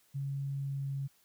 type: tone with pitch glide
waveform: sine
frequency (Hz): 138.59 to 137.63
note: C#3 to C#3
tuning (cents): 0 to -12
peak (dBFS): -33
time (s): 0.14-1.08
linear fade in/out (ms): 20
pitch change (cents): -12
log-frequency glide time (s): 0.62-0.92
effects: white hiss -68 dBFS RMS until 1.24 s